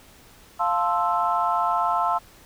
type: chord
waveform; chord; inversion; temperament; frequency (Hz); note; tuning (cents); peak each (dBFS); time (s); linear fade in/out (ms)
sine; F major seventh; none; equal; 698.5 / 880 / 1046.5 / 1318.5; F5 / A5 / C6 / E6; 0 / 0 / 0 / 0; -25; 0.59-2.19; 20
effects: tanh soft clip ceiling -9 dBFS + pink hiss -51 dBFS RMS until 2.45 s